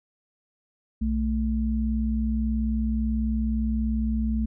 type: tone pair together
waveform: sine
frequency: 61.82 / 220.3 Hz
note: B1 / A3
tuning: +2 / +2 cents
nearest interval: octave + minor seventh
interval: 2200 cents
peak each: -25 dBFS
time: 1.01-4.46 s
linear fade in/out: 10 ms
effects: none